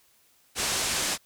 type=low-pass noise; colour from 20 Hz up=white; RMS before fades=-28 dBFS; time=0.55-1.18 s; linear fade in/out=50 ms; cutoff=9100 Hz; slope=24 dB/octave; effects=white hiss -63 dBFS RMS until 1.25 s